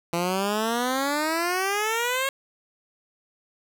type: exponential sweep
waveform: 10% pulse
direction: up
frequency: 168 to 549 Hz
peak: -15 dBFS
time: 0.13-2.29 s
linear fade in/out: 2 ms
effects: none